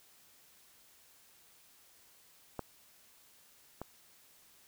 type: clicks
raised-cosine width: 1 ms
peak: -23 / -26 dBFS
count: 2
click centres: 2.593 / 3.816 s
effects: white hiss -63 dBFS RMS until 4.67 s